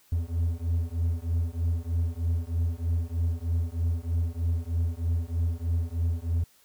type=beating tone pair; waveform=triangle; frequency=82.41 / 85.61 Hz; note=E2 / F2; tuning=0 / -34 cents; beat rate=3.2 Hz; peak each=-26 dBFS; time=0.12-6.44 s; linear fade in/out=5 ms; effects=white hiss -61 dBFS RMS until 6.64 s